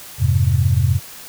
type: chord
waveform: sine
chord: F minor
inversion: none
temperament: equal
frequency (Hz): 87.31 / 103.83 / 130.81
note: F2 / Ab2 / C3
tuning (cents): 0 / 0 / 0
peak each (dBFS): -17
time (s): 0.18-1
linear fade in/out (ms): 50
effects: white hiss -37 dBFS RMS until 1.28 s